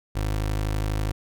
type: tone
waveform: 25% pulse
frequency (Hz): 52.2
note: G#1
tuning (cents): +10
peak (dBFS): -20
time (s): 0.15-1.12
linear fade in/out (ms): 10
effects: none